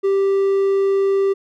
triangle tone, 392 Hz, G4, in tune, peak -12 dBFS, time 0.03-1.34 s, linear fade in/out 20 ms, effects none

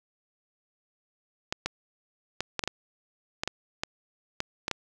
clicks, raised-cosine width 0.2 ms, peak -11 dBFS, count 12, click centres 1.525 / 1.66 / 2.406 / 2.593 / 2.638 / 2.676 / 3.435 / 3.476 / 3.835 / 4.404 / 4.681 / 4.713 s, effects none

